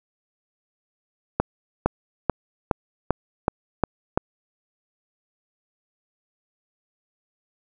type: accelerating click train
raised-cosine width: 1 ms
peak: -4 dBFS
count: 8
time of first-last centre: 1.4-4.175 s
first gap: 460 ms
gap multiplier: 0.95
effects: none